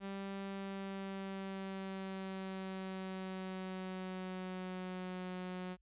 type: tone with pitch glide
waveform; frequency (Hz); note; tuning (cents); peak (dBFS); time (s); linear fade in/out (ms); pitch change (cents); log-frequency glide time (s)
sawtooth; 196 to 182.87; G3 to F#3; 0 to -20; -37; 0-5.77; 50; -120; 0.44-5.36
effects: added 50 Hz sine -70 dBFS peak until 5.81 s + resampled to 8000 Hz